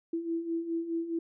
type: beating tone pair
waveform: sine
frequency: 329 / 333.8 Hz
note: E4 / E4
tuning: -3 / +22 cents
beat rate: 4.8 Hz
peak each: -37 / -31 dBFS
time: 0.13-1.19 s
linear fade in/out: 5 ms
effects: none